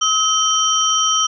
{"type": "tone cluster", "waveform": "sine", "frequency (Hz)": [1283, 3106, 5770], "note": ["E6", "G7", "F#8"], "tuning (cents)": [-47, -17, -44], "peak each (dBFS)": -18, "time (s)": [0.01, 1.27], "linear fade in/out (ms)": 10, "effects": []}